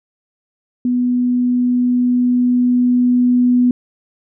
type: tone with level ramp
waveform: sine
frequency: 246.9 Hz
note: B3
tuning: in tune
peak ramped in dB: -13 to -9 dBFS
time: 0.85-3.71 s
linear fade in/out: 2 ms
effects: none